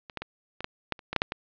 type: clicks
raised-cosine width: 0.3 ms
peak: -25 / -17 / -19 / -21 / -14 / -11 / -29 / -16 / -6 / -7 / -15 dBFS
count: 11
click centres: 0.098 / 0.173 / 0.22 / 0.606 / 0.644 / 0.923 / 0.992 / 1.13 / 1.163 / 1.219 / 1.321 s
effects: resampled to 11025 Hz + 8-bit